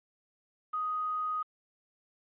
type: tone with quantisation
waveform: sine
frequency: 1248 Hz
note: D#6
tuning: 5 cents sharp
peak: -30 dBFS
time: 0.73-1.43 s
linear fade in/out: 10 ms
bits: 9
effects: resampled to 8000 Hz